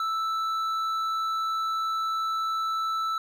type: tone with hard clipping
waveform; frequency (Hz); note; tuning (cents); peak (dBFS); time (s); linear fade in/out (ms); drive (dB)
sine; 1318.5; E6; 0; -27; 0-3.18; 2; 6
effects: none